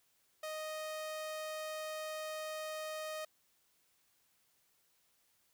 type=tone; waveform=sawtooth; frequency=622.3 Hz; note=D#5; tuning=in tune; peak=-36 dBFS; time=0.43-3.25 s; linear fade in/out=5 ms; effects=white hiss -74 dBFS RMS until 5.53 s